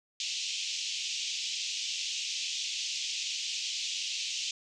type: band-pass noise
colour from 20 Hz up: pink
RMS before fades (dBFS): -35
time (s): 0.2-4.51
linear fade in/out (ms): 2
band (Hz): 2600 to 6900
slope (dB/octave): 48
effects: none